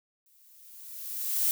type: noise with exponential growth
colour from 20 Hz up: violet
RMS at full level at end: -24 dBFS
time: 0.26-1.51 s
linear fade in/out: 1 ms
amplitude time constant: 270 ms
effects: none